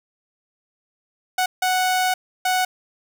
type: tone bursts at uneven times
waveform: sawtooth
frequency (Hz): 740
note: F#5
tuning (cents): 0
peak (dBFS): -14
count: 3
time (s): 1.38-1.46 / 1.62-2.14 / 2.45-2.65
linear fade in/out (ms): 5
effects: 8-bit